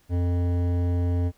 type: tone with hard clipping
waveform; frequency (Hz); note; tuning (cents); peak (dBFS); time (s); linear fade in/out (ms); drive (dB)
triangle; 87.9; F2; +12; -23; 0.09-1.32; 50; 17
effects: pink hiss -62 dBFS RMS until 1.37 s